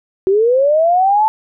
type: linear sweep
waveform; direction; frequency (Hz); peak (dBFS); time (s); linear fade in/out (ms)
sine; up; 370 to 885; -9; 0.27-1.28; 0
effects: none